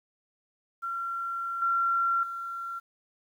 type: tone with level steps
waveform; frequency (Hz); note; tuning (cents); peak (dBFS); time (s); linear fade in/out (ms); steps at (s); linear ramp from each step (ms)
sine; 1368; F6; -36; -30 / -23 / -33; 0.82-2.8; 20; 1.62 / 2.23; 2
effects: 10-bit